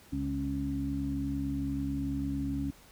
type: harmonic tone with a mistuned harmonic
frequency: 69 Hz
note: C#2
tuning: 7 cents flat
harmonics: 1 / 2 / 3 / 4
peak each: -37 / -38 / -42 / -32 dBFS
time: 0.12-2.71 s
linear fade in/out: 10 ms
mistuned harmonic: 2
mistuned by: +29 cents
effects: pink hiss -57 dBFS RMS until 2.91 s